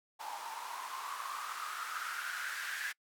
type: noise with band-pass filter sweep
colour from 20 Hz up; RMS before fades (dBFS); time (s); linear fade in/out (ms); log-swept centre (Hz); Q
blue; -41; 0.19-2.93; 20; 860 to 1700; 7.2
effects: noise-tail reverb RT60 0.1 s tail -26 dB re dry